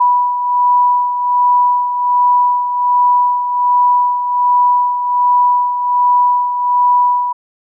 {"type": "beating tone pair", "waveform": "sine", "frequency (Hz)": [982, 983.3], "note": ["B5", "B5"], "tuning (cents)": [-10, -8], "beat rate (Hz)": 1.3, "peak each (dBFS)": [-10, -18], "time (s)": [0, 7.33], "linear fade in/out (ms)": 10, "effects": []}